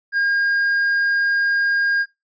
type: tone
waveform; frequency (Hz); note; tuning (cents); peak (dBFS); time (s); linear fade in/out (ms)
triangle; 1619; G#6; -45; -14; 0.12-2.06; 50
effects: noise-tail reverb RT60 0.2 s tail -22 dB re dry + resampled to 16000 Hz